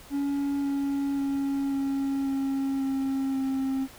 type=tone with pitch steps; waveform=triangle; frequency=281.3 / 278.9 / 276.5 / 274.1 / 271.7 / 269.4 / 267 Hz; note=C#4 / C#4 / C#4 / C#4 / C#4 / C#4 / C4; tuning=+26 / +11 / -4 / -19 / -35 / -49 / +35 cents; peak=-23 dBFS; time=0.1-3.88 s; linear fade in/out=50 ms; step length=540 ms; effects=pink hiss -49 dBFS RMS until 3.98 s